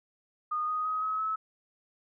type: tone with pitch steps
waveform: sine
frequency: 1229 / 1245.4 / 1262.1 / 1279 / 1296.1 Hz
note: D#6 / D#6 / D#6 / D#6 / E6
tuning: -22 / +1 / +24 / +47 / -30 cents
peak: -28 dBFS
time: 0.51-1.36 s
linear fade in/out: 10 ms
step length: 170 ms
effects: none